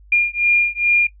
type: beating tone pair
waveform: sine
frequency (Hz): 2410 / 2412.4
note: D7 / D7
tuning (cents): +44 / +46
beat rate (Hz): 2.4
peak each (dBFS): -16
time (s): 0.12-1.07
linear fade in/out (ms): 5
effects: noise-tail reverb RT60 0.1 s tail -18 dB re dry + added 50 Hz sine -43 dBFS peak until 1.2 s